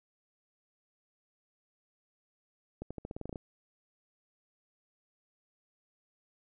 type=accelerating click train; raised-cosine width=2 ms; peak=-26 dBFS; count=11; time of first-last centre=2.82-3.358 s; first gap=86 ms; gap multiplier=0.89; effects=none